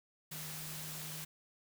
sine tone in noise, 155.56 Hz, D#3, in tune, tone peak -48 dBFS, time 0.31-1.25 s, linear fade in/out 10 ms, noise white, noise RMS -45 dBFS, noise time 0.31-1.25 s, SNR -6 dB, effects none

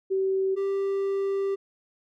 sine / triangle tone pair in turn, 383.6 / 392.8 Hz, G4 / G4, -37 / +4 cents, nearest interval unison, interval 41 cents, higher second, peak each -22 dBFS, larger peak neither, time 0.1-0.56 / 0.56-1.56 s, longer second, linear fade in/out 20 ms, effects none

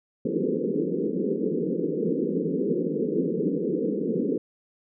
white band-pass noise, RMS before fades -26 dBFS, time 0.25-4.38 s, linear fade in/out 5 ms, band 160 to 490 Hz, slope 96 dB/octave, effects none

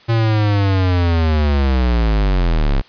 square linear sweep, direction down, 116.1 to 31.92 Hz, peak -13 dBFS, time 0.08-2.82 s, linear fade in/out 20 ms, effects white hiss -46 dBFS RMS until 2.88 s + resampled to 11025 Hz

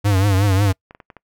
square tone with vibrato, 98.4 Hz, G2, 7 cents sharp, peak -14 dBFS, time 0.04-0.73 s, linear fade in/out 20 ms, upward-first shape triangle, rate 5.5 Hz, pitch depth 110 cents each way
clicks, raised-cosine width 0.5 ms, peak -24 dBFS, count 8, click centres 0.6 / 0.663 / 0.704 / 0.909 / 0.949 / 1.002 / 1.102 / 1.167 s
effects noise-tail reverb RT60 0.1 s tail -25 dB re dry

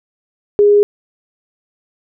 sine tone, 411.3 Hz, G#4, 17 cents flat, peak -6 dBFS, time 0.59-0.83 s, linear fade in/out 0 ms, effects none

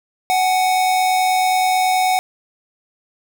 square tone pair together, 744 / 833.3 Hz, F#5 / G#5, +9 / +6 cents, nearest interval major second, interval 197 cents, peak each -15 / -26 dBFS, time 0.3-2.19 s, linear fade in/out 0 ms, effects none

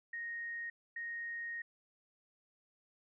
sine tone bursts at uneven times, 1864.7 Hz, A#6, in tune, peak -39 dBFS, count 2, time 0.13-0.7 / 0.96-1.62 s, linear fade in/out 5 ms, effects none

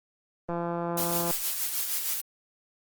click train, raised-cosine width 1 ms, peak -18 dBFS, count 141, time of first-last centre 0.49-1.309 s, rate 171 Hz
blue noise with tremolo, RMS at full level -28 dBFS, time 0.97-2.21 s, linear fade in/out 5 ms, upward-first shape sine, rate 6.4 Hz, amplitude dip 45%
effects Opus 24 kbps

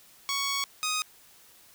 10% pulse tone pair in turn, 1114 / 1250.4 Hz, C#6 / D#6, +8 / +8 cents, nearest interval major second, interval 200 cents, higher second, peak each -19 dBFS, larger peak neither, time 0.29-0.64 / 0.83-1.02 s, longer first, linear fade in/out 0 ms, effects white hiss -56 dBFS RMS until 1.74 s

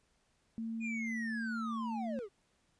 sine tone, 226 Hz, A3, 47 cents sharp, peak -36 dBFS, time 0.58-2.19 s, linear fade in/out 0 ms
triangle linear sweep, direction down, 2479 to 370 Hz, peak -37 dBFS, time 0.8-2.29 s, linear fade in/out 50 ms
effects pink hiss -74 dBFS RMS until 2.79 s + resampled to 22050 Hz

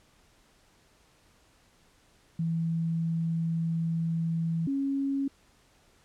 sine tone pair in turn, 164.81 / 275.3 Hz, E3 / C#4, 0 / -12 cents, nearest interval major sixth, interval 888 cents, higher second, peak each -26 dBFS, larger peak neither, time 2.39-4.67 / 4.67-5.28 s, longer first, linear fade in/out 5 ms, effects pink hiss -63 dBFS RMS until 6.04 s + low-pass 10000 Hz 12 dB/octave

